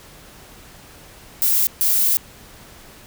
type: noise bursts at uneven times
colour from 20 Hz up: violet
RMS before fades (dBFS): -17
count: 2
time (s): 1.42-1.67 / 1.81-2.17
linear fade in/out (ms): 0
effects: pink hiss -44 dBFS RMS until 3.06 s